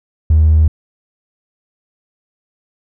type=tone; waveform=triangle; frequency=78.2 Hz; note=D#2; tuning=9 cents sharp; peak=-3 dBFS; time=0.3-0.68 s; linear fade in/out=5 ms; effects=tanh soft clip ceiling -3 dBFS